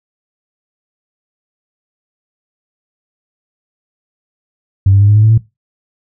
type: tone with pitch steps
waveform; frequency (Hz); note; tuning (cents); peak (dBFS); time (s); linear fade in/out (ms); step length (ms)
sine; 97 / 99.38 / 101.82 / 104.32 / 106.88 / 109.51 / 112.2; G2 / G2 / G#2 / G#2 / A2 / A2 / A2; -18 / +24 / -34 / +8 / -50 / -8 / +34; -4; 4.86-5.378; 5; 74
effects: noise-tail reverb RT60 0.2 s tail -18 dB re dry + tanh soft clip ceiling 0 dBFS